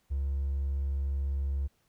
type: tone with hard clipping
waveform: triangle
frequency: 69 Hz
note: C#2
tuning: 7 cents flat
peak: -28 dBFS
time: 0.1-1.68 s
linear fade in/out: 20 ms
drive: 3 dB
effects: pink hiss -72 dBFS RMS until 1.88 s